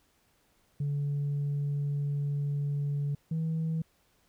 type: tone pair in turn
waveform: sine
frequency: 143.5 / 161.07 Hz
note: D3 / E3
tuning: -40 / -40 cents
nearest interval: major second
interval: 200 cents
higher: second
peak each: -26 / -26 dBFS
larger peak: neither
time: 0.8-3.15 / 3.31-3.82 s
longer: first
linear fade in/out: 5 ms
effects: tanh soft clip ceiling -26 dBFS + pink hiss -69 dBFS RMS until 4.28 s